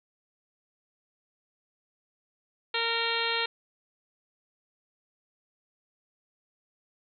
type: harmonic tone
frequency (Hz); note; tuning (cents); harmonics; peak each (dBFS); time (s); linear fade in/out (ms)
461.5; A#4; -17; 1 / 2 / 3 / 4 / 5 / 6 / 7 / 8 / 9; -35 / -35 / -35 / -35 / -35 / -35 / -35 / -35 / -35; 2.74-3.46; 5
effects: none